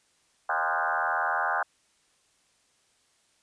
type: tone with frequency modulation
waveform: sine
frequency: 1131 Hz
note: C#6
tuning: 34 cents sharp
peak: -24 dBFS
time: 0.49-1.63 s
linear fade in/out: 5 ms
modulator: 81.3 Hz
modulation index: 5.7
effects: white hiss -67 dBFS RMS until 3.42 s + resampled to 22050 Hz